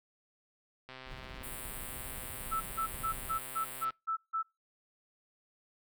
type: click train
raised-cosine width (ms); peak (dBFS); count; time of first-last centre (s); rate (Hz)
0.3; -31; 393; 0.89-3.905; 130
type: noise with tremolo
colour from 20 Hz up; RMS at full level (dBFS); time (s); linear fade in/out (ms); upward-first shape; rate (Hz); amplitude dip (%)
brown; -45; 1.05-3.4; 50; triangle; 17; 50
type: high-pass noise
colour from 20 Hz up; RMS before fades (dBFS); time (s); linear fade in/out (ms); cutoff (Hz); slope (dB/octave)
pink; -45; 1.43-3.85; 10; 8000; 96
type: tone bursts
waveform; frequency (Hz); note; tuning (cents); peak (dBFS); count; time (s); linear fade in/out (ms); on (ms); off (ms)
sine; 1318.5; E6; 0; -30; 8; 2.51-4.43; 20; 100; 160
effects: noise-tail reverb RT60 0.2 s tail -23 dB re dry